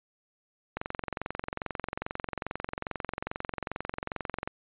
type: click train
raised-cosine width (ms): 0.5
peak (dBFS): -17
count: 84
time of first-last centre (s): 0.77-4.475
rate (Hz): 22.4
effects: resampled to 8000 Hz